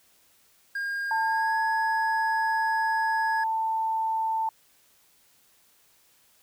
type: tone with pitch glide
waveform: triangle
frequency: 1616 to 1673 Hz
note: G#6 to G#6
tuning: -48 to +12 cents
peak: -26 dBFS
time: 0.75-3.44 s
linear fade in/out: 5 ms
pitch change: +60 cents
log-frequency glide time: 1.22-1.58 s
type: tone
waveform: sine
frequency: 890 Hz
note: A5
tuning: 20 cents sharp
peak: -24 dBFS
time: 1.11-4.49 s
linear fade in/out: 2 ms
effects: white hiss -62 dBFS RMS until 6.42 s